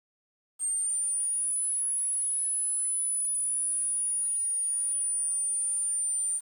sine linear two-way sweep, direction up then down, 8600 to 10300 to 9060 Hz, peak -25 dBFS, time 0.59-6.41 s, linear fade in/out 50 ms, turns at 1.83 s, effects tanh soft clip ceiling -23 dBFS + 9-bit

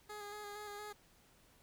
15% pulse tone with vibrato, 414.8 Hz, G#4, 2 cents flat, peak -39 dBFS, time 0.09-0.93 s, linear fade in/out 10 ms, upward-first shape square, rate 4.3 Hz, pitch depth 21 cents each way, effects pink hiss -67 dBFS RMS until 1.62 s

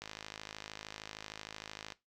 click train, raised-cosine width 0.2 ms, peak -25 dBFS, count 102, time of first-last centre 0.02-1.922 s, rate 53.1 Hz, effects noise-tail reverb RT60 0.2 s tail -18 dB re dry

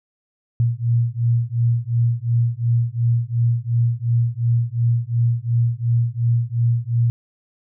sine beating tone pair, 116.54 / 119.34 Hz, A#2 / A#2, 0 / +41 cents, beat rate 2.8 Hz, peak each -19 dBFS, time 0.6-7.1 s, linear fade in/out 0 ms, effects none

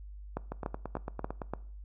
two click trains, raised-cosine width 1 ms, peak -22 / -19 dBFS, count 9 / 5, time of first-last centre 0.52-1.418 / 0.37-1.536 s, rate 8.91 / 3.43 Hz, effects noise-tail reverb RT60 0.5 s tail -20 dB re dry + added 50 Hz sine -43 dBFS peak until 1.84 s

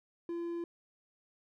triangle tone, 341 Hz, F4, 41 cents flat, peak -33 dBFS, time 0.29-0.64 s, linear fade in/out 2 ms, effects none

